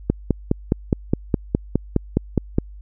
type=click train; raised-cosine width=3 ms; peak=-3 dBFS; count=13; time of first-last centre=0.1-2.584 s; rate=4.83 Hz; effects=added 50 Hz sine -36 dBFS peak until 2.81 s